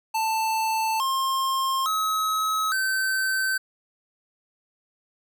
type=tone with pitch steps; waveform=square; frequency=885 / 1064.7 / 1280.8 / 1540.9 Hz; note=A5 / C6 / D#6 / G6; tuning=+10 / +30 / +50 / -30 cents; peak=-23 dBFS; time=0.14-3.58 s; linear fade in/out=10 ms; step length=860 ms; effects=none